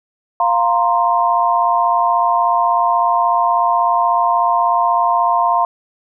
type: chord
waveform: sine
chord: F suspended fourth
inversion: none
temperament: just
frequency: 698.5 / 931.3 / 1047.7 Hz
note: F5 / Bb5 / C6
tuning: 0 / -2 / +2 cents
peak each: -16 dBFS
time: 0.4-5.65 s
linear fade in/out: 2 ms
effects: none